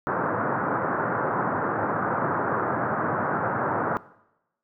white band-pass noise, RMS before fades -26 dBFS, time 0.07-3.97 s, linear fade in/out 0 ms, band 100 to 1500 Hz, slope 48 dB/octave, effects noise-tail reverb RT60 0.9 s tail -20 dB re dry

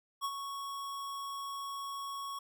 square tone with ADSR envelope, 1108.7 Hz, C#6, in tune, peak -32 dBFS, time 0.21-2.39 s, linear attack 36 ms, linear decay 54 ms, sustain -7 dB, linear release 6 ms, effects none

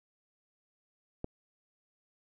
click, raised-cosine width 2 ms, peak -22 dBFS, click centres 1.244 s, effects none

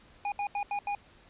square tone bursts at uneven times, 816 Hz, G#5, 31 cents flat, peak -30 dBFS, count 5, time 0.25-0.32 / 0.39-0.47 / 0.55-0.63 / 0.71-0.79 / 0.87-0.95 s, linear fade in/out 2 ms, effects pink hiss -58 dBFS RMS until 1.29 s + resampled to 8000 Hz

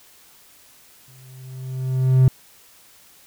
triangle tone with exponential growth, 130 Hz, C3, 11 cents flat, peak -6 dBFS, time 1.08-2.28 s, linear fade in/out 0 ms, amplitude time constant 260 ms, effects tanh soft clip ceiling -2 dBFS + white hiss -51 dBFS RMS until 3.26 s

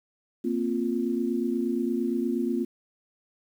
sine chord, Bb suspended second, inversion none, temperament equal, 233.1 / 261.6 / 349.2 Hz, Bb3 / C4 / F4, 0 / 0 / 0 cents, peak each -28 / -29 / -29 dBFS, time 0.44-2.65 s, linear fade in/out 10 ms, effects 9-bit

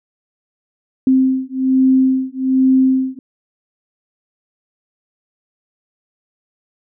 sine beating tone pair, 261.2 / 262.4 Hz, C4 / C4, -3 / +5 cents, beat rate 1.2 Hz, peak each -14 dBFS, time 1.07-3.19 s, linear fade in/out 2 ms, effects none

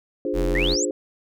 sine chord, D half-diminished seventh, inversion none, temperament equal, 293.7 / 349.2 / 415.3 / 523.3 Hz, D4 / F4 / Ab4 / C5, 0 / 0 / 0 / 0 cents, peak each -28 dBFS, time 0.25-0.91 s, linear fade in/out 2 ms
square tone, 45.05 Hz, F#1, 45 cents flat, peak -23 dBFS, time 0.33-0.77 s, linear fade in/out 50 ms
sine exponential sweep, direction up, 1788 to 7940 Hz, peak -22 dBFS, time 0.55-0.85 s, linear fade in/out 2 ms
effects none

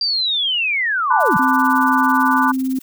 sine linear sweep, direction down, 4762 to 137.7 Hz, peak -16 dBFS, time 0.01-1.37 s, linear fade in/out 2 ms
sine chord, B minor seventh, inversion third, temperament equal with one note detuned, 880 / 1006.8 / 1174.7 / 1480 Hz, A5 / B5 / D6 / F#6, 0 / +33 / 0 / 0 cents, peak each -19 dBFS, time 1.1-2.52 s, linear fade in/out 10 ms
blue noise with tremolo, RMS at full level -35 dBFS, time 1.2-2.82 s, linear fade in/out 5 ms, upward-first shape sine, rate 18 Hz, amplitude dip 95%
sine tone, 261.6 Hz, C4, in tune, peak -17 dBFS, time 1.39-2.79 s, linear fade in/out 5 ms
effects none

